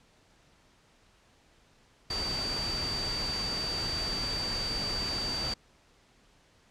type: tone in noise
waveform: sine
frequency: 4634 Hz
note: D8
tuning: 24 cents flat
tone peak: -31 dBFS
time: 2.1-5.54 s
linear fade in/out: 5 ms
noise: pink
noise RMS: -36 dBFS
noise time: 2.1-5.54 s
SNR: +2 dB
effects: pink hiss -63 dBFS RMS until 6.7 s + low-pass 7000 Hz 12 dB/octave